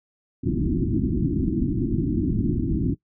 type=low-pass noise; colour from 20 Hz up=white; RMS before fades=-23 dBFS; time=0.43-2.95 s; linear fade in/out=20 ms; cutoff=350 Hz; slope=96 dB/octave; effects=noise-tail reverb RT60 0.1 s tail -20 dB re dry